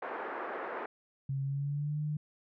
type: band-pass noise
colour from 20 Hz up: pink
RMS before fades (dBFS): -39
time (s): 0.02-0.86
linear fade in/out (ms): 5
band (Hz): 370 to 1700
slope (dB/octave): 24
type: tone with pitch glide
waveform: sine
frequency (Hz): 136.4 to 150.47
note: C#3 to D3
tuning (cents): -28 to +42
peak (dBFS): -31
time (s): 1.29-2.17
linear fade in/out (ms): 5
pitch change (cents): +170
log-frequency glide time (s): 1.42-1.98
effects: none